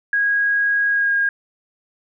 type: tone with pitch glide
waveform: sine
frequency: 1645 to 1626.1 Hz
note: G#6 to G#6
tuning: -17 to -37 cents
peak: -15 dBFS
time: 0.13-1.29 s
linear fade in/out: 2 ms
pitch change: -20 cents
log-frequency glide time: 0.89-1.13 s
effects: none